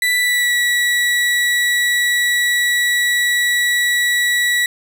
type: tone with pitch glide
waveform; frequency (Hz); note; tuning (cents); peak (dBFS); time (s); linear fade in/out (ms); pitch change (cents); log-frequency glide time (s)
35% pulse; 1975.5 to 1941.6; B6 to B6; 0 to -30; -12; 0.02-4.66; 2; -30; 0.18-0.54
effects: none